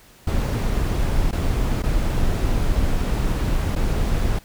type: noise with dropouts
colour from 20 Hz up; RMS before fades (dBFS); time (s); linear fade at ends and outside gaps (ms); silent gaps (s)
brown; -20; 0.27-4.39; 5; 1.312-1.327 / 1.823-1.835 / 3.753-3.76
effects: pink hiss -50 dBFS RMS until 4.44 s